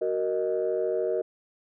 sine chord, D# minor, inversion first, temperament just, 373.4 / 466.7 / 622.3 Hz, F#4 / A#4 / D#5, +16 / +2 / 0 cents, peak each -28 / -27 / -29 dBFS, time 0.01-1.22 s, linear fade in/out 10 ms, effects tanh soft clip ceiling -17 dBFS

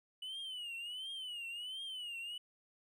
triangle tone with vibrato, 2960 Hz, F#7, in tune, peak -40 dBFS, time 0.22-2.38 s, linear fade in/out 5 ms, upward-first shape triangle, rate 1.4 Hz, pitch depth 160 cents each way, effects none

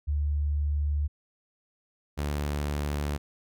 sine / sawtooth tone pair in turn, 73.3 / 73.03 Hz, D2 / D2, -3 / -9 cents, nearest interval unison, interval 6 cents, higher first, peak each -24 dBFS, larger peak neither, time 0.07-1.08 / 2.17-3.18 s, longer neither, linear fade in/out 20 ms, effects none

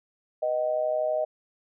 sine tone with amplitude modulation, 622.3 Hz, D#5, in tune, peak -20 dBFS, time 0.42-1.25 s, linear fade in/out 10 ms, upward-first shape sine, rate 132 Hz, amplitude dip 75%, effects none

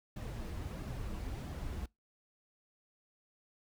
brown noise with flanger, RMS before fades -41 dBFS, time 0.16-1.86 s, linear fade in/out 5 ms, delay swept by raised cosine 2 to 7.7 ms, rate 1.5 Hz, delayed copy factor -0.6, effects noise-tail reverb RT60 0.2 s tail -24 dB re dry

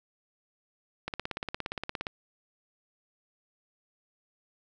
click train, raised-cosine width 0.3 ms, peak -17 dBFS, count 18, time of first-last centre 1.08-2.068 s, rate 17.2 Hz, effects none

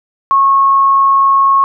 sine tone, 1094 Hz, C#6, 23 cents flat, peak -6 dBFS, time 0.31-1.64 s, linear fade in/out 0 ms, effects none

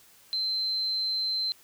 sine tone, 4100 Hz, C8, 36 cents flat, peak -26 dBFS, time 0.33-1.52 s, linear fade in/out 0 ms, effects white hiss -57 dBFS RMS until 1.63 s

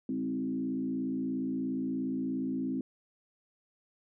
sine tone with frequency modulation, 261.6 Hz, C4, in tune, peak -30 dBFS, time 0.09-2.81 s, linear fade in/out 2 ms, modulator 57 Hz, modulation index 0.99, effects none

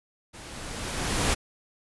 pink noise with level ramp, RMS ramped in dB -44 to -23 dBFS, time 0.33-1.35 s, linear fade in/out 20 ms, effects resampled to 24000 Hz

